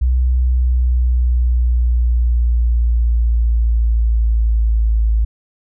sine tone with pitch glide, 62.6 to 54.81 Hz, B1 to A1, +24 to -6 cents, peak -11 dBFS, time 0.01-5.25 s, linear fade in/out 10 ms, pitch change -230 cents, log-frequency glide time 0.37-5 s, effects none

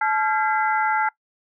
sine tone cluster, 865 / 1377 / 1613 / 2028 Hz, A5 / F6 / G6 / B6, -30 / -25 / +49 / +45 cents, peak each -21 / -23 / -28 / -29 dBFS, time 0.01-1.09 s, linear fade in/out 5 ms, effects noise-tail reverb RT60 0.1 s tail -21 dB re dry

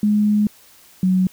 sine tone pair in turn, 209.4 / 185.64 Hz, G#3 / F#3, +15 / +6 cents, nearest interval major second, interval 209 cents, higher first, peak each -13 dBFS, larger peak neither, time 0.03-0.47 / 1.03-1.27 s, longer first, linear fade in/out 2 ms, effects white hiss -49 dBFS RMS until 1.32 s

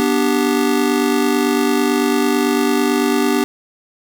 square chord, G major, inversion first, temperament just, 245 / 294 / 392 Hz, B3 / D4 / G4, -14 / +2 / 0 cents, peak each -19 dBFS, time 0-3.44 s, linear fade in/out 0 ms, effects none

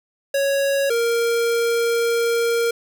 square tone pair in turn, 554.4 / 466.2 Hz, C#5 / A#4, 0 / 0 cents, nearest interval minor third, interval 300 cents, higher first, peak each -18 dBFS, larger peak neither, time 0.34-0.9 / 0.9-2.71 s, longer second, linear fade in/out 5 ms, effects none

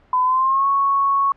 sine tone with pitch glide, 1009 to 1106.7 Hz, B5 to C#6, +37 to -3 cents, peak -14 dBFS, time 0.13-1.32 s, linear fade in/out 2 ms, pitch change +160 cents, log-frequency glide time 0.24-0.67 s, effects pink hiss -54 dBFS RMS until 1.36 s + low-pass 2000 Hz 12 dB/octave

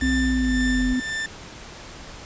sine linear sweep, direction down, 65.9 to 44.64 Hz, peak -24 dBFS, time 0.01-0.94 s, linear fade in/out 10 ms
40% pulse tone with tremolo, 1779 Hz, A6, 19 cents sharp, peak -24 dBFS, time 0.01-1.26 s, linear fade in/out 2 ms, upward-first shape sine, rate 1.9 Hz, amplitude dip 55%
sine tone with pitch glide, 260 to 253.6 Hz, C4 to B3, -11 to +46 cents, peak -20 dBFS, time 0.02-1 s, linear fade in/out 5 ms, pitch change -43 cents, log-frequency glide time 0.15-0.56 s
effects pink hiss -40 dBFS RMS until 2.25 s + resampled to 16000 Hz

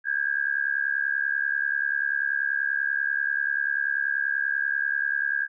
sine tone with amplitude modulation, 1624 Hz, G#6, 39 cents flat, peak -19 dBFS, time 0.04-5.48 s, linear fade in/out 50 ms, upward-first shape sine, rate 70.3 Hz, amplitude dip 90%, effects none

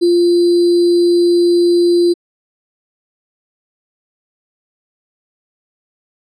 sine tone with sample-and-hold, 347.3 Hz, F4, 10 cents flat, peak -8 dBFS, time 0.01-2.14 s, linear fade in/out 20 ms, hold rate 4410 Hz, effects low-pass 7000 Hz 12 dB/octave

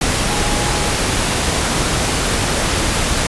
sine tone in noise, 830.6 Hz, G#5, in tune, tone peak -27 dBFS, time 0.25-0.92 s, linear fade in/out 5 ms, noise pink, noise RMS -17 dBFS, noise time 0.01-3.27 s, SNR -13 dB, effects resampled to 24000 Hz

